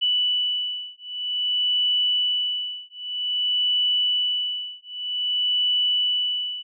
sine beating tone pair, 2967 / 2967.52 Hz, F#7 / F#7, +4 / +4 cents, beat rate 0.52 Hz, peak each -24 dBFS, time 0.01-6.63 s, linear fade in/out 20 ms, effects none

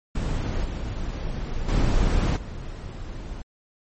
brown noise with level steps, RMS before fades -25 / -29 / -20 / -34 dBFS, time 0.15-3.42 s, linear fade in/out 5 ms, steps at 0.64 / 1.68 / 2.36 s, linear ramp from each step 10 ms, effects MP3 32 kbps

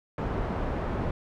pink low-pass noise, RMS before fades -30 dBFS, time 0.18-1.11 s, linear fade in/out 2 ms, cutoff 1100 Hz, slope 12 dB/octave, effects none

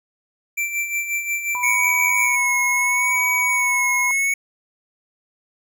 square tone with tremolo, 2345 Hz, D7, 3 cents flat, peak -20 dBFS, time 0.57-2.36 s, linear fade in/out 10 ms, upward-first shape sine, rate 5.6 Hz, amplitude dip 60%
sine tone with pitch glide, 989 to 994.7 Hz, B5 to B5, +2 to +12 cents, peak -24 dBFS, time 1.55-4.11 s, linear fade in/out 0 ms, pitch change +10 cents, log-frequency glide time 2.64-3.04 s
square tone with vibrato, 2215 Hz, C#7, 2 cents flat, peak -18 dBFS, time 1.63-4.34 s, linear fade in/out 5 ms, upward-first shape sine, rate 0.75 Hz, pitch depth 37 cents each way
effects none

